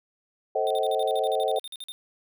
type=chord; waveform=sine; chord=A diminished seventh; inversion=none; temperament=just; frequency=440 / 528 / 633.6 / 760.3 Hz; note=A4 / C5 / Eb5 / Gb5; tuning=0 / +16 / +31 / +47 cents; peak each=-28 dBFS; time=0.55-1.59 s; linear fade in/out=5 ms
type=tone bursts; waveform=square; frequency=3630 Hz; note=A#7; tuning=47 cents flat; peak=-36 dBFS; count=16; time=0.67-1.92 s; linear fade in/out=0 ms; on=35 ms; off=46 ms
effects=none